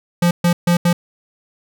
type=tone bursts at uneven times; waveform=square; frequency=173.7 Hz; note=F3; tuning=9 cents flat; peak=-12 dBFS; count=4; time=0.22-0.31 / 0.44-0.53 / 0.67-0.77 / 0.85-0.93 s; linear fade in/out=5 ms; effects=none